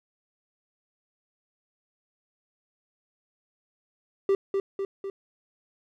triangle tone with echo, 392 Hz, G4, in tune, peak -17 dBFS, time 4.29-4.35 s, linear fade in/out 2 ms, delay 250 ms, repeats 3, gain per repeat -4 dB, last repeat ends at 5.1 s, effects none

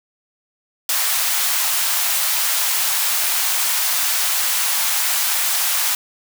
white high-pass noise, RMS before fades -19 dBFS, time 0.89-5.95 s, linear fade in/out 2 ms, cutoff 720 Hz, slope 24 dB/octave, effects none

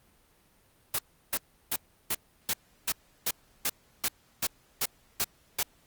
white noise bursts, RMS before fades -28 dBFS, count 13, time 0.94-5.631 s, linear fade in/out 5 ms, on 47 ms, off 340 ms, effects pink hiss -64 dBFS RMS until 5.86 s + Opus 32 kbps

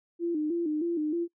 sine tone with vibrato, 322.4 Hz, E4, 38 cents flat, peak -26 dBFS, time 0.19-1.28 s, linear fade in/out 50 ms, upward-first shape square, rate 3.2 Hz, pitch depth 100 cents each way, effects noise-tail reverb RT60 0.1 s tail -24 dB re dry

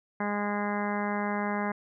harmonic tone, 205.7 Hz, G#3, 16 cents flat, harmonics 1 / 2 / 3 / 4 / 5 / 6 / 7 / 8 / 9 / 10, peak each -31 / -37 / -37 / -35 / -37 / -41 / -43 / -39 / -44 / -41 dBFS, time 0.2-1.72 s, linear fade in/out 5 ms, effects none

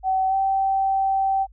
sine tone with pitch glide, 760 to 775.1 Hz, F#5 to G5, +46 to -20 cents, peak -18 dBFS, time 0.03-1.47 s, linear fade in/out 50 ms, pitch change +34 cents, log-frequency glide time 0.29-0.34 s, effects added 50 Hz sine -46 dBFS peak until 1.52 s

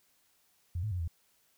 sine tone with pitch steps, 87.1 / 107.4 / 90.2 / 82.9 Hz, F2 / A2 / F#2 / E2, -4 / -41 / -44 / +10 cents, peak -31 dBFS, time 0.75-1.078 s, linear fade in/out 5 ms, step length 82 ms, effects white hiss -70 dBFS RMS until 1.57 s

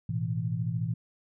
sine chord, A suspended second, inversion none, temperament equal, 110 / 123.47 / 164.81 Hz, A2 / B2 / E3, 0 / 0 / 0 cents, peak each -32 dBFS, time 0.09-0.94 s, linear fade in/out 5 ms, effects none

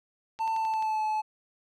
triangle tone with pitch glide, 892 to 862.1 Hz, A5 to A5, +23 to -36 cents, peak -24 dBFS, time 0.39-1.22 s, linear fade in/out 20 ms, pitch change -59 cents, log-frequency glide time 0.54-1.04 s
click train, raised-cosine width 0.2 ms, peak -28 dBFS, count 6, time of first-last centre 0.39-0.825 s, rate 11.5 Hz
effects none

